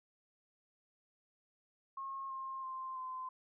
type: tone with pitch steps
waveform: sine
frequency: 1081 / 1064.3 / 1047.8 / 1031.6 Hz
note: C#6 / C6 / C6 / C6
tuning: -44 / +29 / +2 / -25 cents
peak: -40 dBFS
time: 1.97-3.29 s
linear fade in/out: 5 ms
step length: 330 ms
effects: none